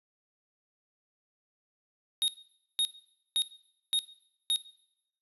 square tone bursts, 3729 Hz, A#7, in tune, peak -25 dBFS, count 5, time 2.22-4.56 s, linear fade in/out 0 ms, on 60 ms, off 510 ms, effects noise-tail reverb RT60 0.8 s tail -20 dB re dry + resampled to 32000 Hz

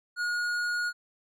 sine tone with tanh clipping, 1441 Hz, F#6, 46 cents flat, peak -29 dBFS, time 0.16-0.93 s, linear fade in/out 50 ms, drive 12 dB, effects none

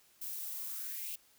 violet noise with high-pass filter sweep, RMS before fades -41 dBFS, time 0.21-1.16 s, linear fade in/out 10 ms, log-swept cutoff 400 to 2900 Hz, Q 4.1, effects white hiss -66 dBFS RMS until 1.38 s

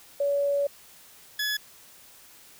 sine / 20% pulse tone pair in turn, 567 / 1699.1 Hz, C#5 / G#6, +39 / +39 cents, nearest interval octave + perfect fifth, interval 1900 cents, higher second, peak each -22 / -21 dBFS, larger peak second, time 0.2-0.67 / 1.39-1.57 s, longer first, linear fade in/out 5 ms, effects white hiss -52 dBFS RMS until 2.59 s

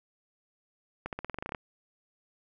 accelerating click train, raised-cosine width 0.5 ms, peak -20 dBFS, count 12, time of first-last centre 1.06-1.548 s, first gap 68 ms, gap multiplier 0.91, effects none

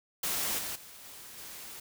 white noise with level steps, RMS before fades -32 / -37 / -50 / -48 / -45 dBFS, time 0.23-1.8 s, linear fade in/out 5 ms, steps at 0.58 / 0.75 / 1.04 / 1.37 s, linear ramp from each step 10 ms, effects none

